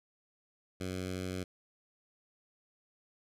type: tone with notch filter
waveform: 10% pulse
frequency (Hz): 92.5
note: F#2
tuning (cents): 0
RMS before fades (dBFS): -38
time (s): 0.8-1.44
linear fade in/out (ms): 10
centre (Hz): 940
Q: 1
effects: low-pass 12000 Hz 12 dB/octave